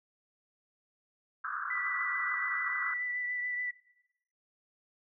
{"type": "band-pass noise", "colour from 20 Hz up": "white", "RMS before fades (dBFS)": -37, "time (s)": [1.44, 2.94], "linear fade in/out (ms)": 5, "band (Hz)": [1100, 1600], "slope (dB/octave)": 96}
{"type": "tone with vibrato", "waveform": "sine", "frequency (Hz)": 1975.5, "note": "B6", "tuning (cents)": 0, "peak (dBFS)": -32, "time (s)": [1.7, 3.71], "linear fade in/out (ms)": 5, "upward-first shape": "sine", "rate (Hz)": 6.9, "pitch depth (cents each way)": 15}
{"effects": ["noise-tail reverb RT60 0.8 s tail -18 dB re dry"]}